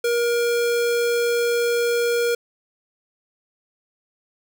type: tone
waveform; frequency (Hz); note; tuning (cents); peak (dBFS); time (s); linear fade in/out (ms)
square; 473.9; A#4; +28; -19; 0.04-2.35; 5
effects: none